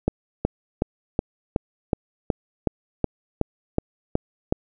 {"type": "click train", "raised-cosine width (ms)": 2, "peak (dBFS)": -6, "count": 13, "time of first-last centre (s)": [0.08, 4.524], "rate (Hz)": 2.7, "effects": []}